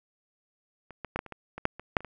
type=clicks; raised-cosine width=0.5 ms; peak=-29 / -21 / -15 / -15 / -29 / -24 / -23 / -8 / -26 / -7 / -30 / -26 dBFS; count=12; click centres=0.907 / 1.047 / 1.16 / 1.191 / 1.263 / 1.323 / 1.58 / 1.654 / 1.796 / 1.968 / 2.006 / 2.047 s; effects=none